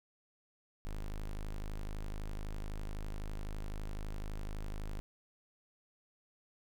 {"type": "tone", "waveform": "square", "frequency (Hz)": 25.96, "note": "G#0", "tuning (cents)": 0, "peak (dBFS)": -38, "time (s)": [0.85, 5], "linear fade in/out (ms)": 0, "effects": []}